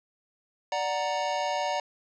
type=chord; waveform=square; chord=D augmented; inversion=none; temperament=equal; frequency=587.3 / 740 / 932.3 Hz; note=D5 / F#5 / A#5; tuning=0 / 0 / 0 cents; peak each=-32 / -32 / -32 dBFS; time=0.72-1.8 s; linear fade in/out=2 ms; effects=resampled to 16000 Hz + 10-bit